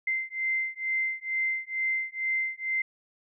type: beating tone pair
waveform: sine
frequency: 2079 / 2081.2 Hz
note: C7 / C7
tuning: -12 / -10 cents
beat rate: 2.2 Hz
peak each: -30 dBFS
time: 0.07-2.82 s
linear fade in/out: 5 ms
effects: none